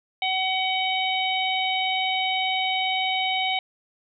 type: harmonic tone with a mistuned harmonic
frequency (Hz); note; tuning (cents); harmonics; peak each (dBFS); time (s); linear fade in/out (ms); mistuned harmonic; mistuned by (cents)
753; F#5; +30; 1 / 3 / 4 / 5; -26 / -27 / -28 / -30; 0.22-3.59; 2; 4; +16
effects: none